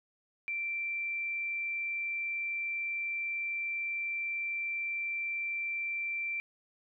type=tone; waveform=sine; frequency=2349 Hz; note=D7; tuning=in tune; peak=-32 dBFS; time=0.48-6.4 s; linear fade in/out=0 ms; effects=none